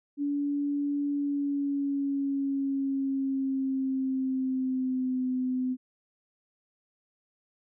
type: tone with pitch glide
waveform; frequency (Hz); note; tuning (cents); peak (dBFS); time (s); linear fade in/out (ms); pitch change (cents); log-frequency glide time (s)
sine; 286.5 to 255.2; D4 to C4; -43 to -43; -26; 0.17-5.77; 50; -200; 1.1-5.26
effects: none